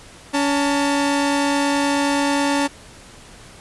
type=tone pair together; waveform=sawtooth; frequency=282.2 / 896 Hz; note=C#4 / A5; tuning=+31 / +31 cents; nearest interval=octave + minor sixth; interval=2000 cents; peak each=-14 / -19 dBFS; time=0.33-2.68 s; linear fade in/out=20 ms; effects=pink hiss -43 dBFS RMS until 3.6 s + resampled to 24000 Hz